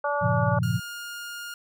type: harmonic tone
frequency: 288.9 Hz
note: D4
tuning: 28 cents flat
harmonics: 2 / 3 / 4 / 5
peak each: -27 / -29 / -30 / -31 dBFS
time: 0.04-0.59 s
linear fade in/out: 5 ms
type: chord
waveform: sine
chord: G half-diminished seventh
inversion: none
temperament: equal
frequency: 98 / 116.54 / 138.59 / 174.61 Hz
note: G2 / Bb2 / Db3 / F3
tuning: 0 / 0 / 0 / 0 cents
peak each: -30 / -25 / -29 / -28 dBFS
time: 0.21-0.8 s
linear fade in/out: 20 ms
type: tone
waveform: sawtooth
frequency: 1416 Hz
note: F6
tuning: 23 cents sharp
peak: -31 dBFS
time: 0.63-1.54 s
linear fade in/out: 2 ms
effects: none